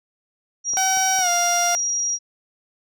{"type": "tone", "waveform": "sine", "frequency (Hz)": 5710, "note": "F8", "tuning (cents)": 37, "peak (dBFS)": -20, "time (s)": [0.64, 2.19], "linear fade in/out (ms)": 50}
{"type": "clicks", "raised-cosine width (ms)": 1, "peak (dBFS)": -25, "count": 3, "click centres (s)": [0.736, 0.972, 1.19]}
{"type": "tone with pitch glide", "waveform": "sawtooth", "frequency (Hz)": [759, 700], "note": ["F#5", "F5"], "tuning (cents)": [44, 4], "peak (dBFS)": -16, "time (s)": [0.77, 1.75], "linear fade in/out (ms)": 0, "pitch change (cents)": -140, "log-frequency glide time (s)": [1.19, 1.29]}
{"effects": []}